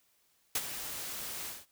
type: noise with ADSR envelope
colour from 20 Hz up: white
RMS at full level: -29 dBFS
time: 0.55-1.66 s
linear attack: 4 ms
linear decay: 47 ms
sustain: -11 dB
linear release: 200 ms
effects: white hiss -71 dBFS RMS until 1.71 s